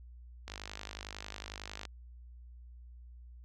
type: click train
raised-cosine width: 0.2 ms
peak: -24 dBFS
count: 71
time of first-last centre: 0.48-1.853 s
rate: 51 Hz
effects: added 60 Hz sine -49 dBFS peak until 3.44 s